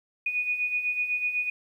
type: beating tone pair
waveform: sine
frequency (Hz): 2467 / 2475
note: D#7 / D#7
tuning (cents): -15 / -10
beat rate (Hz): 8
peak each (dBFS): -33 / -26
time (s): 0.26-1.5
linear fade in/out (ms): 5
effects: 10-bit